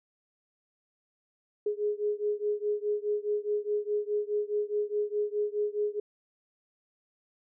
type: beating tone pair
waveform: sine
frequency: 415.2 / 420 Hz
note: G#4 / G#4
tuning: 0 / +19 cents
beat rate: 4.8 Hz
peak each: -30 / -31 dBFS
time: 1.66-6 s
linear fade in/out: 5 ms
effects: none